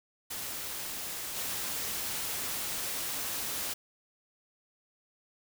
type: noise with level steps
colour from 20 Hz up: white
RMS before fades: -38 / -35 dBFS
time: 0.3-3.74 s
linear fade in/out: 10 ms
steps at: 1.36 s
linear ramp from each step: 5 ms
effects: none